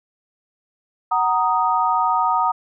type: chord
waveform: sine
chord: D# minor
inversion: first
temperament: just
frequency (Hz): 746.7 / 933.4 / 1244.5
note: F#5 / A#5 / D#6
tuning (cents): +16 / +2 / 0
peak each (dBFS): -22 / -19 / -20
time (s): 1.11-2.52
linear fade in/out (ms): 10
effects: none